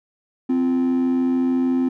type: tone pair together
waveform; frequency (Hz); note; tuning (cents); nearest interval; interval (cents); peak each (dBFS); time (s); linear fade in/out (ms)
triangle; 259.2 / 345.6; C4 / F4; -16 / -18; perfect fourth; 498; -14 / -23; 0.49-1.89; 10
effects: tanh soft clip ceiling -12 dBFS